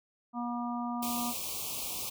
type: harmonic tone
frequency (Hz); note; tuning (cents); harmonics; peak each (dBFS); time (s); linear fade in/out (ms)
240; B3; -49; 1 / 3 / 4 / 5; -34 / -39 / -40 / -41; 0.33-1.34; 50
type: band-stop noise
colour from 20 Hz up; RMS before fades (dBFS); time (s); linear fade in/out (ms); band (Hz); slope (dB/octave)
white; -37; 1.02-2.1; 10; 1200 to 2300; 96
effects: none